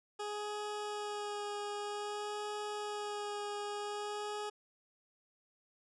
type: tone with vibrato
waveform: 20% pulse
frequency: 415.3 Hz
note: G#4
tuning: in tune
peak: -33 dBFS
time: 0.19-4.5 s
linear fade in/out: 10 ms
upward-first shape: sine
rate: 0.52 Hz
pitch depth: 13 cents each way
effects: resampled to 22050 Hz